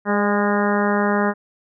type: harmonic tone with a mistuned harmonic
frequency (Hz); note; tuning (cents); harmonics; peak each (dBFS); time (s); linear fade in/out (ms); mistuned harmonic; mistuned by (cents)
205.2; G#3; -21; 1 / 2 / 3 / 4 / 5 / 6 / 7 / 8 / 9; -20 / -23 / -25 / -26 / -27 / -28 / -28 / -29 / -30; 0.05-1.34; 50; 3; -24
effects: none